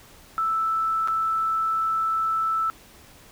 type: tone with dropouts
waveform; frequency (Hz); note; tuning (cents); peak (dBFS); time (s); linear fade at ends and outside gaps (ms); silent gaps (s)
sine; 1318.5; E6; 0; -21; 0.38-2.7; 0; 1.075-1.083
effects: pink hiss -50 dBFS RMS until 3.31 s